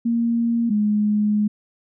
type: tone pair in turn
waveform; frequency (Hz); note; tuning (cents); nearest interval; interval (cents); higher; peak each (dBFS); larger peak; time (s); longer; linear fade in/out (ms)
sine; 233.1 / 209.7; A#3 / G#3; 0 / +17; major second; 183; first; -17 / -16; second; 0.05-0.7 / 0.7-1.48; second; 10
effects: none